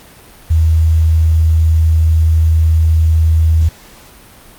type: tone with quantisation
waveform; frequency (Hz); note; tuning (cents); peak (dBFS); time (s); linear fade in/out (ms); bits
sine; 80.3; E2; -45; -7; 0.5-3.69; 10; 6
effects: pink hiss -40 dBFS RMS until 4.58 s + Opus 48 kbps